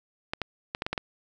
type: clicks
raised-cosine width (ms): 0.3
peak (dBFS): -13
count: 7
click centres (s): 0.335 / 0.417 / 0.749 / 0.821 / 0.865 / 0.93 / 0.978
effects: none